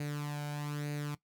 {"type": "tone with flanger", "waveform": "sawtooth", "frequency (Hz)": 146.83, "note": "D3", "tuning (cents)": 0, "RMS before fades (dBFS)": -37, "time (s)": [0, 1.15], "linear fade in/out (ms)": 5, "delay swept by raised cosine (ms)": [0.45, 1.33], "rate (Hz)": 1.1, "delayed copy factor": 0.6, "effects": ["noise-tail reverb RT60 0.1 s tail -18 dB re dry"]}